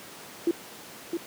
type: tone with echo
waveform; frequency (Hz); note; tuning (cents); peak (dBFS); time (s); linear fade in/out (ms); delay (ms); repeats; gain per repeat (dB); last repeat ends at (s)
sine; 339.4; F4; -49; -19; 0.47-0.51; 2; 660; 1; -6; 1.17
effects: pink hiss -44 dBFS RMS until 1.26 s + high-pass 200 Hz 12 dB/octave